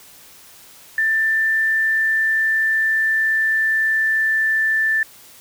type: tone with pitch glide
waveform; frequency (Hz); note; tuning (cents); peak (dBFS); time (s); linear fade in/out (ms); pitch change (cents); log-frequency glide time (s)
sine; 1777 to 1766.8; A6 to A6; +17 to +7; -15; 0.98-5.03; 2; -10; 1.61-4.48
effects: white hiss -45 dBFS RMS until 5.4 s